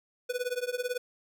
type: tone with tremolo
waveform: square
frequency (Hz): 494.2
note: B4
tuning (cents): +1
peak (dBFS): -27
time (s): 0.29-0.98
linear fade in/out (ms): 10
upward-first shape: triangle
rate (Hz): 18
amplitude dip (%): 100
effects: none